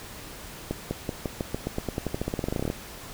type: accelerating click train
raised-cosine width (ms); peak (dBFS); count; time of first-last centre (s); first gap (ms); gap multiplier
2; -14; 25; 0.71-2.701; 200; 0.91
effects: pink hiss -42 dBFS RMS until 3.13 s